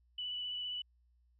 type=tone with vibrato; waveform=sine; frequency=2967 Hz; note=F#7; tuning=4 cents sharp; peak=-37 dBFS; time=0.18-0.82 s; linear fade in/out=5 ms; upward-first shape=sine; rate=15 Hz; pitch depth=14 cents each way; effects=added 60 Hz sine -67 dBFS peak until 1.39 s